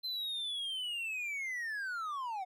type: linear sweep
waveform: triangle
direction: down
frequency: 4107 to 719 Hz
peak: -34 dBFS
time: 0.03-2.45 s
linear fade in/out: 20 ms
effects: none